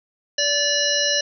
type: harmonic tone with a mistuned harmonic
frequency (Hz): 580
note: D5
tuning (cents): -22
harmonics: 1 / 3 / 5 / 7 / 9 / 10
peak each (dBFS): -25 / -25 / -25 / -25 / -25 / -25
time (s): 0.38-1.21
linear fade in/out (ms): 5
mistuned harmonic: 9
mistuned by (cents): +25
effects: none